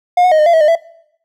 triangle tone with pitch steps, 714 / 730 / 624 / 609 / 683 / 644 / 605 / 664 Hz, F5 / F#5 / D#5 / D#5 / F5 / E5 / D#5 / E5, +38 / -24 / +5 / -37 / -39 / -41 / -49 / +12 cents, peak -5 dBFS, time 0.17-0.754 s, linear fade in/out 5 ms, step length 73 ms, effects noise-tail reverb RT60 0.7 s tail -21 dB re dry

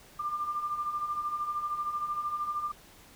sine beating tone pair, 1184 / 1197 Hz, D6 / D6, +14 / +33 cents, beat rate 13 Hz, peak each -38 / -31 dBFS, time 0.19-2.72 s, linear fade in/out 10 ms, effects pink hiss -55 dBFS RMS until 3.15 s

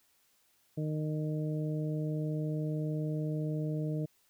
harmonic tone, 153.6 Hz, D#3, 22 cents flat, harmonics 1 / 2 / 3 / 4, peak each -32 / -38 / -42 / -44 dBFS, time 0.77-4.06 s, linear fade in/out 10 ms, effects white hiss -70 dBFS RMS until 4.29 s

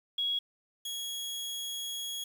sine / sawtooth tone pair in turn, 3322 / 3322 Hz, G#7 / G#7, 0 / 0 cents, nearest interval unison, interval 0 cents, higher neither, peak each -28 / -32 dBFS, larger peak first, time 0.18-0.39 / 0.85-2.24 s, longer second, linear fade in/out 5 ms, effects 9-bit

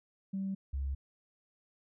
sine tone pair in turn, 193.6 / 68.45 Hz, G3 / C#2, -21 / -21 cents, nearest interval octave + tritone, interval 1800 cents, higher first, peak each -32 / -31 dBFS, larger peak second, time 0.33-0.55 / 0.73-0.95 s, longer neither, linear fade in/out 10 ms, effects tanh soft clip ceiling -28 dBFS

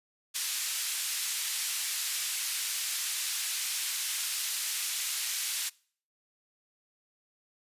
white band-pass noise, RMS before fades -33 dBFS, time 0.34-5.7 s, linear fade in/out 20 ms, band 2100 to 11000 Hz, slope 12 dB/octave, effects noise-tail reverb RT60 0.5 s tail -24 dB re dry + resampled to 32000 Hz

